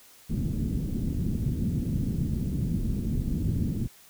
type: low-pass noise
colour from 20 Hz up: white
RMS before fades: -28 dBFS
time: 0.29-3.88 s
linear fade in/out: 20 ms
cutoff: 230 Hz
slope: 24 dB/octave
effects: white hiss -54 dBFS RMS until 4.09 s